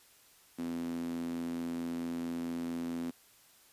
sawtooth tone with high-pass filter, 84.5 Hz, E2, 43 cents sharp, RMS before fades -37 dBFS, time 0.58-3.11 s, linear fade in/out 10 ms, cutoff 250 Hz, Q 6.2, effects white hiss -62 dBFS RMS until 3.72 s + resampled to 32000 Hz

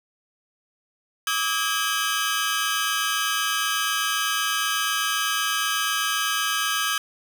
sawtooth tone cluster, 1169 / 1277 / 1633 / 3039 Hz, D6 / D#6 / G#6 / F#7, -8 / +45 / -30 / +46 cents, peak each -27 / -24 / -23 / -25 dBFS, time 1.27-6.98 s, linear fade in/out 2 ms, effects none

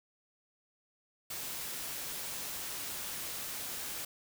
white noise, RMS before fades -40 dBFS, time 1.3-4.05 s, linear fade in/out 5 ms, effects none

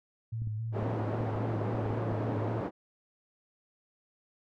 sine tone with vibrato, 110.3 Hz, A2, 5 cents sharp, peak -32 dBFS, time 0.32-2.61 s, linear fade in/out 10 ms, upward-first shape square, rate 3.7 Hz, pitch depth 44 cents each way
clicks, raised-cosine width 5 ms, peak -30 dBFS, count 9, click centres 0.42 / 0.473 / 0.829 / 1.209 / 1.357 / 1.75 / 1.86 / 1.906 / 2.122 s
pink band-pass noise, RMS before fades -35 dBFS, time 0.72-2.71 s, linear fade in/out 50 ms, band 220 to 710 Hz, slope 12 dB/octave
effects none

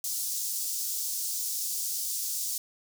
pink high-pass noise, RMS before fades -32 dBFS, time 0.04-2.58 s, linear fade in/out 2 ms, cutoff 5400 Hz, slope 24 dB/octave, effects none

